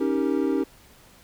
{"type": "chord", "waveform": "triangle", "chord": "Eb dominant seventh", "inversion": "third", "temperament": "equal with one note detuned", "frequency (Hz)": [277.2, 314.9, 392, 466.2], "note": ["Db4", "Eb4", "G4", "Bb4"], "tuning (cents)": [0, 21, 0, 0], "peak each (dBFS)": [-23, -24, -25, -29], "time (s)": [0, 0.64], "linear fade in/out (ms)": 10, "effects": ["pink hiss -53 dBFS RMS until 1.23 s"]}